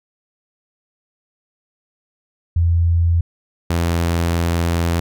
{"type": "tone pair in turn", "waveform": ["sine", "sawtooth"], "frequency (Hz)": [84.7, 84.7], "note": ["E2", "E2"], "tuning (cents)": [48, 48], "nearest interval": "unison", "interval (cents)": 0, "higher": "neither", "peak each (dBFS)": -12, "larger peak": "neither", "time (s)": [[2.56, 3.21], [3.7, 5]], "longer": "second", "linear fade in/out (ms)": 5, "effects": []}